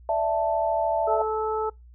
sine chord, D suspended second, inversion none, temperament just, 587.3 / 660.7 / 881 Hz, D5 / E5 / A5, 0 / +4 / +2 cents, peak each -29 / -23 / -26 dBFS, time 0.09-1.22 s, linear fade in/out 2 ms
harmonic tone, 435.3 Hz, A4, 19 cents flat, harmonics 1 / 2 / 3, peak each -26 / -29 / -31 dBFS, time 1.07-1.7 s, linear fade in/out 10 ms
effects noise-tail reverb RT60 0.2 s tail -25 dB re dry + added 60 Hz sine -46 dBFS peak until 1.94 s

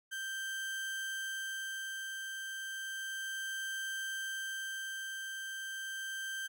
35% pulse tone with tremolo, 1568 Hz, G6, in tune, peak -35 dBFS, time 0.11-6.48 s, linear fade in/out 20 ms, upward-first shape sine, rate 0.33 Hz, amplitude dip 30%, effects none

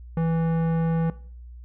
sine tone with tanh clipping, 164.4 Hz, E3, 4 cents flat, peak -23 dBFS, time 0.17-1.1 s, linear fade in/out 2 ms, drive 16 dB, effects noise-tail reverb RT60 0.5 s tail -18 dB re dry + added 60 Hz sine -39 dBFS peak until 1.64 s

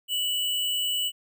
sine tone with sample-and-hold, 2960 Hz, F#7, in tune, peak -24 dBFS, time 0.08-1.12 s, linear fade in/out 50 ms, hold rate 11025 Hz, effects none

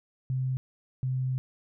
sine tone pair in turn, 130 / 129.48 Hz, C3 / C3, -11 / -18 cents, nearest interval unison, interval 7 cents, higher first, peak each -26 dBFS, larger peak neither, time 0.3-0.57 / 1.03-1.38 s, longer second, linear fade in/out 0 ms, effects none

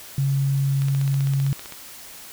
sine tone, 137.6 Hz, C#3, 12 cents flat, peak -18 dBFS, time 0.18-1.53 s, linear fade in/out 2 ms
click train, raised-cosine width 0.2 ms, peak -19 dBFS, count 15, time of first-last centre 0.82-1.723 s, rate 15.5 Hz
effects white hiss -41 dBFS RMS until 2.32 s

